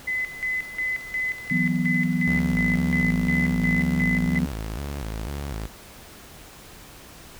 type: tone with tremolo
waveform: sine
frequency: 2021 Hz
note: B6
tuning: 39 cents sharp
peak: -23 dBFS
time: 0.07-4.39 s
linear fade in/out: 10 ms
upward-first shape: square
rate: 2.8 Hz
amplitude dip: 75%
type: click train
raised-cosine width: 0.2 ms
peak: -28 dBFS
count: 32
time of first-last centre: 1.01-3.907 s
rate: 10.7 Hz
type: chord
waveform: sine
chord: E suspended second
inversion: none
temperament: equal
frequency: 164.81 / 185 / 246.9 Hz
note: E3 / F#3 / B3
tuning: 0 / 0 / 0 cents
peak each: -25 dBFS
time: 1.51-4.46 s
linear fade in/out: 5 ms
type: tone with vibrato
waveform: sawtooth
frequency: 61.9 Hz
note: B1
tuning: 5 cents sharp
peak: -25 dBFS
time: 2.27-5.67 s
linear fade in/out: 5 ms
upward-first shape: square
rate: 2 Hz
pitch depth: 240 cents each way
effects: pink hiss -45 dBFS RMS until 7.39 s